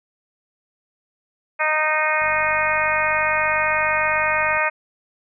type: harmonic tone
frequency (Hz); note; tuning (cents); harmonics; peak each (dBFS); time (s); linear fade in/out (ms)
308.9; D#4; -12; 2 / 3 / 4 / 5 / 6 / 7 / 8; -25 / -25 / -25 / -25 / -25 / -25 / -25; 1.59-4.7; 20
type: click train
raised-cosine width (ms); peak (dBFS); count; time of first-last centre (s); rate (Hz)
5; -32; 115; 2.22-4.571; 48.5
effects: none

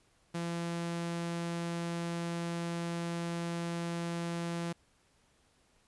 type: tone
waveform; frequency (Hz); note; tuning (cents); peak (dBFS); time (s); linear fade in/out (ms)
sawtooth; 170; F3; -46; -30; 0.34-4.73; 10
effects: pink hiss -69 dBFS RMS until 5.87 s + resampled to 24000 Hz

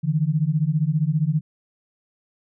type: beating tone pair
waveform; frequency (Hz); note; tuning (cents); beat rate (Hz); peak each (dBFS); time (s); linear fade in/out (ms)
sine; 146.83 / 161.83; D3 / E3; 0 / -32; 15; -21; 0.03-1.41; 20
effects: none

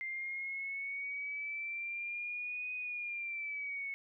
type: linear two-way sweep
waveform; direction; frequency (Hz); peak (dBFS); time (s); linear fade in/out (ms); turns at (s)
sine; up then down; 2093 to 2496 to 2198; -37; 0.01-3.94; 0; 2.74
effects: none

